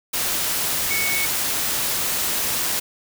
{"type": "tone in noise", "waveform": "sine", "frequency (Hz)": 2219, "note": "C#7", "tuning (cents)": 1, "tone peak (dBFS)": -23, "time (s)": [0.9, 1.26], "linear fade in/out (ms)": 10, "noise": "white", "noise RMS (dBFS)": -23, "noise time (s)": [0.13, 2.8], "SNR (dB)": -3, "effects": []}